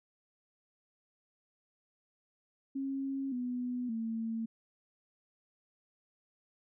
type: tone with pitch steps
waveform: sine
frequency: 271.5 / 247.5 / 225.7 Hz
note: C#4 / B3 / A3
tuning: -36 / +4 / +44 cents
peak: -33 dBFS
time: 2.75-4.46 s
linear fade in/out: 10 ms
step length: 570 ms
effects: none